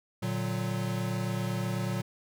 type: chord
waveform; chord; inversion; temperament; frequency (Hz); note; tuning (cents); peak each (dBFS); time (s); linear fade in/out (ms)
square; Bb augmented; none; equal; 116.54 / 146.83 / 185; Bb2 / D3 / F#3; 0 / 0 / 0; -33 / -38 / -34; 0.22-2.02; 10
effects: none